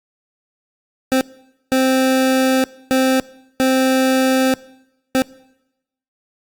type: tone bursts at uneven times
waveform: 25% pulse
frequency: 261.6 Hz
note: C4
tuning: in tune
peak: -9 dBFS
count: 5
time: 1.12-1.21 / 1.72-2.64 / 2.91-3.2 / 3.6-4.54 / 5.15-5.22 s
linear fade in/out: 0 ms
effects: noise-tail reverb RT60 0.9 s tail -22 dB re dry + Opus 48 kbps